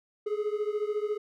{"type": "beating tone pair", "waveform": "triangle", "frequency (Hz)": [415.3, 429.3], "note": ["G#4", "A4"], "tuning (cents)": [0, -43], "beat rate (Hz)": 14, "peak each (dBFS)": [-28, -30], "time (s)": [0.26, 1.18], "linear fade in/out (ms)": 10, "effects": []}